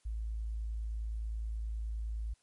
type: tone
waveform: sine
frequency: 54.8 Hz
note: A1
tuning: 6 cents flat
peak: -34 dBFS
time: 0.05-2.34 s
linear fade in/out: 10 ms
effects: white hiss -72 dBFS RMS until 2.42 s + MP3 48 kbps

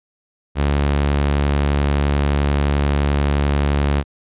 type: tone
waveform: sawtooth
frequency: 71.5 Hz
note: D2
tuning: 46 cents flat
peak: -11 dBFS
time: 0.55-4.04 s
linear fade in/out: 50 ms
effects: resampled to 8000 Hz

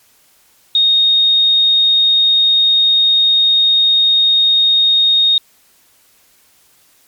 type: tone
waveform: sine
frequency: 3715 Hz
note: A#7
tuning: 7 cents flat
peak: -8 dBFS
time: 0.75-5.38 s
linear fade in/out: 2 ms
effects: white hiss -52 dBFS RMS until 7.07 s + MP3 96 kbps

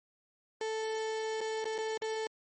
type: tone with dropouts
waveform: 35% pulse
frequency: 440 Hz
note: A4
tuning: in tune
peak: -31 dBFS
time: 0.61-2.27 s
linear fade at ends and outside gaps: 2 ms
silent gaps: 1.407-1.412 / 1.644-1.654 / 1.781-1.785 / 1.975-2.019 s
effects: MP3 32 kbps

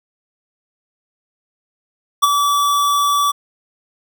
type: tone with ADSR envelope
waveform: square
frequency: 1152 Hz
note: D6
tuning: 34 cents flat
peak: -7 dBFS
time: 2.22-3.32 s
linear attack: 18 ms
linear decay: 21 ms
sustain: -7 dB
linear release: 16 ms
effects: none

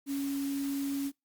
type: tone in noise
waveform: sine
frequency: 278.3 Hz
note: C#4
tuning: 7 cents sharp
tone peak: -30 dBFS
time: 0.06-1.12 s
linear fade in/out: 50 ms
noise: white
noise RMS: -45 dBFS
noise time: 0.06-1.12 s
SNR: +12 dB
effects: noise-tail reverb RT60 0.2 s tail -23 dB re dry + Opus 48 kbps

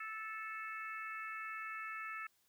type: harmonic tone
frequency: 438.3 Hz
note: A4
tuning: 7 cents flat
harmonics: 3 / 4 / 5 / 6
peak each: -45 / -47 / -49 / -51 dBFS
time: 0-2.27 s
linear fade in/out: 5 ms
effects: white hiss -75 dBFS RMS until 2.48 s

